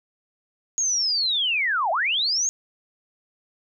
sine linear two-way sweep, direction down then up, 6680 to 622.3 to 6680 Hz, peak -20 dBFS, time 0.78-2.49 s, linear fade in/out 0 ms, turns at 1.91 s, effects none

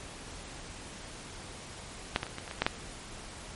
clicks, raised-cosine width 0.3 ms, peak -9 / -16 / -23 / -21 / -25 / -22 / -30 / -9 / -8 dBFS, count 9, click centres 2.161 / 2.231 / 2.267 / 2.384 / 2.478 / 2.512 / 2.587 / 2.62 / 2.665 s, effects pink hiss -45 dBFS RMS until 3.55 s + MP3 48 kbps

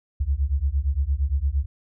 sine beating tone pair, 65.41 / 74.11 Hz, C2 / D2, 0 / +16 cents, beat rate 8.7 Hz, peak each -23 dBFS, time 0.2-1.66 s, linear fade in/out 10 ms, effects none

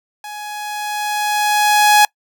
sawtooth tone with level ramp, 837 Hz, G#5, 13 cents sharp, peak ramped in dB -25 to -3 dBFS, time 0.24-2.05 s, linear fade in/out 2 ms, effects noise-tail reverb RT60 0.1 s tail -26 dB re dry

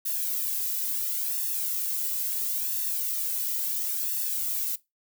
violet noise with flanger, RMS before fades -29 dBFS, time 0.05-4.76 s, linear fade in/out 10 ms, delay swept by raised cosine 1.1 to 2.03 ms, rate 0.73 Hz, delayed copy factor +0.75, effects noise-tail reverb RT60 0.2 s tail -20 dB re dry

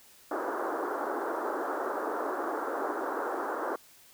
pink band-pass noise, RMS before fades -33 dBFS, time 0.31-3.76 s, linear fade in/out 5 ms, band 300 to 1500 Hz, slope 48 dB/octave, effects white hiss -57 dBFS RMS until 4.13 s

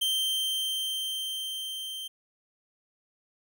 45% pulse tone with level ramp, 3136 Hz, G7, in tune, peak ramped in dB -24 to -35 dBFS, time 0.01-2.08 s, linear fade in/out 10 ms, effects none

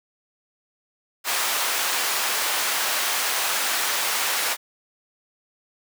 pink high-pass noise, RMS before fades -24 dBFS, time 1.24-4.57 s, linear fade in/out 50 ms, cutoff 900 Hz, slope 12 dB/octave, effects none

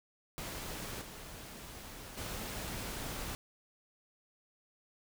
pink noise with level steps, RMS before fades -42 / -48 / -41 dBFS, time 0.38-3.35 s, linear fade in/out 0 ms, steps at 1.01 / 2.17 s, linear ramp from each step 10 ms, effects none

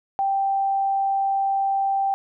sine tone, 784 Hz, G5, in tune, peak -19 dBFS, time 0.19-2.14 s, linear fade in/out 0 ms, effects none

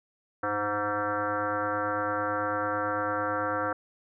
sine tone with frequency modulation, 936 Hz, A#5, 7 cents sharp, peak -26 dBFS, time 0.43-3.73 s, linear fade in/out 5 ms, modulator 209 Hz, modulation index 3, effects none

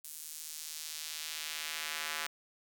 square tone with high-pass filter sweep, 77.78 Hz, D#2, in tune, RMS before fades -41 dBFS, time 0.04-2.27 s, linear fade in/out 5 ms, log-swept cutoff 9300 to 1500 Hz, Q 0.91, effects none

